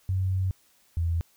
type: tone pair in turn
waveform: sine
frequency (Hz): 94.1 / 83.83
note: F#2 / E2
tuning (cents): +30 / +30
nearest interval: major second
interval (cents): 200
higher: first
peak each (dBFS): -23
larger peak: neither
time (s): 0.09-0.51 / 0.97-1.21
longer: first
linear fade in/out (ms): 0
effects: white hiss -63 dBFS RMS until 1.36 s